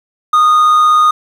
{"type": "tone with amplitude modulation", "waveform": "triangle", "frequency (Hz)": 1234, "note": "D#6", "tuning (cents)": -15, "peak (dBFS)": -3, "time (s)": [0.33, 1.11], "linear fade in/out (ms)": 5, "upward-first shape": "sine", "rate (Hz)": 136, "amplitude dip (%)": 25, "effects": ["7-bit"]}